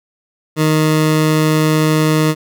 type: tone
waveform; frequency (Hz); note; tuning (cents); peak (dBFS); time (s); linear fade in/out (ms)
20% pulse; 155.56; D#3; 0; -6; 0.56-2.35; 50
effects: none